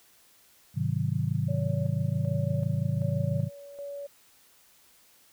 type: chord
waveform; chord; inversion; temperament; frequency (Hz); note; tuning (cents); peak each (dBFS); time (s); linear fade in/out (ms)
sine; Ab dominant seventh; none; just; 103.83 / 129.78 / 155.74 / 186.89; Ab2 / C3 / Eb3 / Gb3; 0 / -14 / +2 / +18; -31 / -29 / -30 / -35; 0.74-3.5; 50
type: tone with tremolo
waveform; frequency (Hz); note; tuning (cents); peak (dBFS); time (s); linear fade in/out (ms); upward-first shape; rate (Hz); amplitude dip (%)
sine; 567; C#5; +39; -35; 1.48-4.07; 10; square; 1.3; 60
effects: white hiss -60 dBFS RMS until 5.32 s